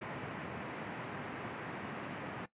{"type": "band-pass noise", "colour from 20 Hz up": "pink", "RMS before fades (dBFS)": -43, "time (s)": [0.01, 2.46], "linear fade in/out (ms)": 10, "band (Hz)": [120, 2400], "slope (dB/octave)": 24, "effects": ["noise-tail reverb RT60 0.1 s tail -17 dB re dry", "resampled to 8000 Hz"]}